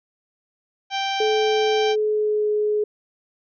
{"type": "harmonic tone", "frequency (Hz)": 783, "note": "G5", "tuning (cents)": -2, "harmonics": [1, 2, 3, 4, 5, 6, 7, 8], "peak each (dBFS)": [-24, -33, -31, -29, -35, -40, -37, -42], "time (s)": [0.9, 1.96], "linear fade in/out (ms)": 50}
{"type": "tone with pitch glide", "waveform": "sine", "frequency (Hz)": [430, 421.6], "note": ["A4", "G#4"], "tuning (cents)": [-40, 26], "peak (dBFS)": -18, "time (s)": [1.2, 2.84], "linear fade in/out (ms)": 5, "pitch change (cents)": -34, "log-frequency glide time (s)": [1.75, 2.5]}
{"effects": []}